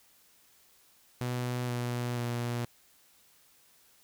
sawtooth tone with pitch steps, 123.47 / 121.63 / 119.82 Hz, B2 / B2 / A#2, 0 / -26 / +48 cents, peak -27 dBFS, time 1.21-2.65 s, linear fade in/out 0 ms, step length 480 ms, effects white hiss -63 dBFS RMS until 4.03 s

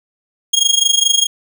25% pulse tone with amplitude modulation, 3269 Hz, G#7, 28 cents flat, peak -4 dBFS, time 0.53-1.27 s, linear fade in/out 10 ms, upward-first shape sine, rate 24.7 Hz, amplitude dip 85%, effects none

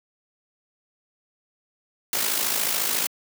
white noise with amplitude modulation, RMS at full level -22 dBFS, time 2.13-3.07 s, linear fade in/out 2 ms, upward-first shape sine, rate 54 Hz, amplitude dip 55%, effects high-pass 200 Hz 12 dB/octave

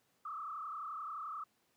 sine tone with frequency modulation, 1233 Hz, D#6, 16 cents flat, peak -40 dBFS, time 0.25-1.44 s, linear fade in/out 5 ms, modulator 31.5 Hz, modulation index 2.6, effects pink hiss -75 dBFS RMS until 1.76 s + high-pass 150 Hz 12 dB/octave

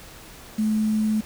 sine tone with quantisation, 215.8 Hz, A3, 33 cents flat, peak -19 dBFS, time 0.58-1.21 s, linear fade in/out 10 ms, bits 7, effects pink hiss -44 dBFS RMS until 1.25 s

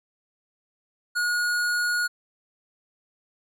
square tone, 1444 Hz, F#6, 43 cents flat, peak -23 dBFS, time 1.15-2.08 s, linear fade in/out 20 ms, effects low-pass 12000 Hz 12 dB/octave

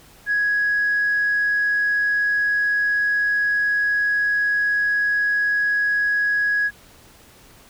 sine tone, 1666 Hz, G#6, 5 cents sharp, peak -16 dBFS, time 0.26-6.71 s, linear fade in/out 50 ms, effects tanh soft clip ceiling -13 dBFS + pink hiss -49 dBFS RMS until 7.69 s

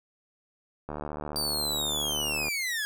click train, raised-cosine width 1 ms, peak -21 dBFS, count 120, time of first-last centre 0.89-2.483 s, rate 74.7 Hz
sawtooth linear sweep, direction down, 4699 to 1636 Hz, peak -25 dBFS, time 1.36-2.85 s, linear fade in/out 0 ms
effects none

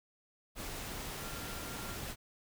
sine tone in noise, 1383 Hz, F6, 17 cents flat, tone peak -51 dBFS, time 1.17-2 s, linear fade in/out 50 ms, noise pink, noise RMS -42 dBFS, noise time 0.55-2.16 s, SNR -12 dB, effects none

